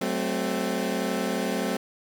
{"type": "chord", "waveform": "20% pulse", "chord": "F# diminished", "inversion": "none", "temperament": "equal with one note detuned", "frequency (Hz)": [188.34, 220, 261.6], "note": ["F#3", "A3", "C4"], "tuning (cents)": [31, 0, 0], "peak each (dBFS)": -25, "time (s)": [0.01, 1.77], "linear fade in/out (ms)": 5, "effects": []}